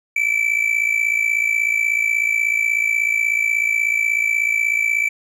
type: tone with amplitude modulation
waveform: triangle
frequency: 2318 Hz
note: D7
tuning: 23 cents flat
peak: -11 dBFS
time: 0.16-5.09 s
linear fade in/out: 5 ms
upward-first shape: sine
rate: 56.4 Hz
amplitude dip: 75%
effects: none